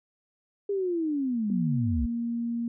sine linear sweep, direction down, 408.7 to 56.9 Hz, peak -25 dBFS, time 0.69-2.06 s, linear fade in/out 5 ms
sine tone with pitch glide, 237.5 to 234.4 Hz, A#3 to A#3, +33 to +10 cents, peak -27 dBFS, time 1.5-2.68 s, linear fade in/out 2 ms, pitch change -23 cents, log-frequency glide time 1.83-2.07 s
effects none

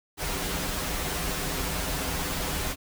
pink noise with comb filter, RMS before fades -30 dBFS, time 0.17-2.76 s, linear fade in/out 50 ms, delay 8.9 ms, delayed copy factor -0.9, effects none

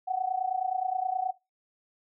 sine tone with amplitude modulation, 748 Hz, F#5, 19 cents sharp, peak -23 dBFS, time 0.07-1.32 s, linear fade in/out 20 ms, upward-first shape sine, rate 29.5 Hz, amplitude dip 80%, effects noise-tail reverb RT60 0.2 s tail -17 dB re dry

